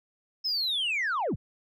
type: linear sweep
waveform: sine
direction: down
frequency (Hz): 5274 to 43.65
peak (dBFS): -24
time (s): 0.44-1.36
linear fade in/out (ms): 20
effects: tanh soft clip ceiling -24 dBFS

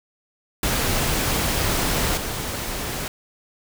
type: noise with level steps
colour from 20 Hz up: pink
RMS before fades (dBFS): -22 / -28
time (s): 0.63-3.08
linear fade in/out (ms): 2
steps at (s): 2.17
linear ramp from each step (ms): 5
effects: none

